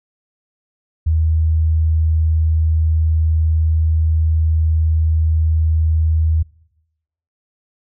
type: tone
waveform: sine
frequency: 79.6 Hz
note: D#2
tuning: 40 cents sharp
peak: -12 dBFS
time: 1.06-6.43 s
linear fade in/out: 10 ms
effects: noise-tail reverb RT60 0.9 s tail -24 dB re dry